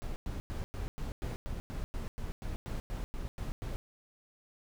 brown noise bursts, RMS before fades -37 dBFS, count 16, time 0.02-3.76 s, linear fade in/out 0 ms, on 140 ms, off 100 ms, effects none

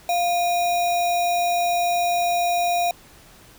sine tone with sample-and-hold, 698.5 Hz, F5, in tune, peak -18 dBFS, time 0.09-2.91 s, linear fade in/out 2 ms, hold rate 3150 Hz, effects pink hiss -49 dBFS RMS until 3.58 s

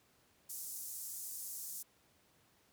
white band-pass noise, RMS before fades -45 dBFS, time 0.49-1.83 s, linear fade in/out 10 ms, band 6300 to 16000 Hz, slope 24 dB/octave, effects pink hiss -70 dBFS RMS until 2.72 s + high-pass 80 Hz 12 dB/octave

